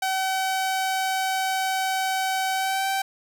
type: tone with pitch glide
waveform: sawtooth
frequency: 761 to 774.7 Hz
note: F#5 to G5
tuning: +48 to -21 cents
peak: -19 dBFS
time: 0.02-3.02 s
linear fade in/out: 5 ms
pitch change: +31 cents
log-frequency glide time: 2.53-2.88 s
effects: none